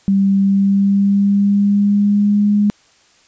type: tone with pitch glide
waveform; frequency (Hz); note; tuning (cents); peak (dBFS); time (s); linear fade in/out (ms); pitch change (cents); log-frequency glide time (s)
sine; 196 to 206.2; G3 to G#3; 0 to -12; -10; 0.08-2.7; 0; +88; 0.41-2.49
effects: white hiss -52 dBFS RMS until 3.27 s + resampled to 16000 Hz